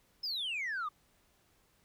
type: exponential sweep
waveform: sine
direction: down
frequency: 5274 to 1164 Hz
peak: -32 dBFS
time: 0.23-0.89 s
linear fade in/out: 10 ms
effects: tanh soft clip ceiling -32 dBFS + pink hiss -70 dBFS RMS until 1.84 s